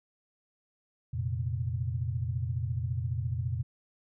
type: chord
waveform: sine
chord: F suspended fourth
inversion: none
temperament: just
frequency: 87.31 / 116.41 / 130.96 Hz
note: F2 / Bb2 / C3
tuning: 0 / -2 / +2 cents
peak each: -34 / -32 / -35 dBFS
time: 1.13-3.63 s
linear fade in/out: 10 ms
effects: none